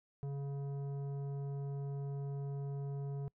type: tone with tanh clipping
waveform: triangle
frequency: 140 Hz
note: C#3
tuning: 18 cents sharp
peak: -39 dBFS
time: 0.23-3.28 s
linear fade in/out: 0 ms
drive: 15 dB
effects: noise-tail reverb RT60 0.1 s tail -26 dB re dry